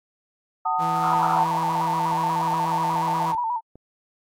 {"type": "chord", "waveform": "sine", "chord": "D# diminished", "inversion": "first", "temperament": "just", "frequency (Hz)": [746.7, 896, 1244.5], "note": ["F#5", "A5", "D#6"], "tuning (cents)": [16, 31, 0], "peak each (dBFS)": [-26, -24, -25], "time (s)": [0.65, 1.44], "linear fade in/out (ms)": 10}
{"type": "tone", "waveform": "sawtooth", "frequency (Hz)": 164.81, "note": "E3", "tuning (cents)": 0, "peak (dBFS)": -25, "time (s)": [0.78, 3.35], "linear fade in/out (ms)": 50}
{"type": "tone with vibrato", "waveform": "sine", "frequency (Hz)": 932.3, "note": "A#5", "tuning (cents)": 0, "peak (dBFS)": -22, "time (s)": [1.09, 3.61], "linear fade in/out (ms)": 50, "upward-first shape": "square", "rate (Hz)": 8.3, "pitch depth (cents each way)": 68}
{"type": "click train", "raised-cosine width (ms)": 2, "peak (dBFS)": -32, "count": 5, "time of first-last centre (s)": [2.13, 3.756], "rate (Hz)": 2.46}
{"effects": ["AAC 48 kbps"]}